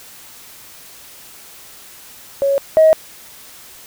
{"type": "tone pair in turn", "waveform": "sine", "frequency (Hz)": [554.4, 633.6], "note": ["C#5", "D#5"], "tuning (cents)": [0, 31], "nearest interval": "major second", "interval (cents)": 231, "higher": "second", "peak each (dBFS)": [-12, -5], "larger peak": "second", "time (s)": [[2.42, 2.58], [2.77, 2.93]], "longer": "neither", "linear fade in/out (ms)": 0, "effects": ["tanh soft clip ceiling -2 dBFS", "white hiss -40 dBFS RMS until 3.86 s"]}